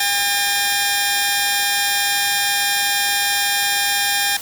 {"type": "tone pair together", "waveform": "10% pulse", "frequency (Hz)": [807, 1811.7], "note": ["G#5", "A#6"], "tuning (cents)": [-50, -50], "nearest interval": "octave + major second", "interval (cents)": 1400, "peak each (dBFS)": -11, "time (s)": [0, 4.37], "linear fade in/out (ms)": 5, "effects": ["white hiss -31 dBFS RMS until 4.41 s"]}